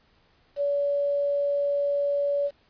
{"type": "tone with quantisation", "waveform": "sine", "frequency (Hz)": 570, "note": "C#5", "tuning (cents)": 48, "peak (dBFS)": -22, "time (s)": [0.56, 2.51], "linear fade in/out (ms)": 50, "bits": 8, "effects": ["pink hiss -63 dBFS RMS until 2.69 s", "resampled to 11025 Hz"]}